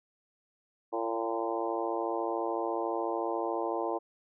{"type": "harmonic tone with a mistuned harmonic", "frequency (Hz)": 113.9, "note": "A#2", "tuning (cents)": -40, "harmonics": [3, 4, 5, 6, 7, 8, 9], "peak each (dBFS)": [-35, -36, -37, -38, -38, -39, -40], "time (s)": [0.92, 3.99], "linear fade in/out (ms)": 20, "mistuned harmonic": 6, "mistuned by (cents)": 26, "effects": []}